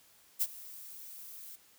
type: noise with ADSR envelope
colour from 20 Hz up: violet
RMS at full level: -28 dBFS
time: 0.39-1.56 s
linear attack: 30 ms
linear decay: 44 ms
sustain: -20 dB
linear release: 10 ms
effects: white hiss -63 dBFS RMS until 1.78 s